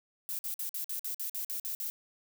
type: noise bursts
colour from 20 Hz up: violet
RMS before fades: -36 dBFS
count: 11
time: 0.29-1.9 s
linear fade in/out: 0 ms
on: 100 ms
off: 51 ms
effects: none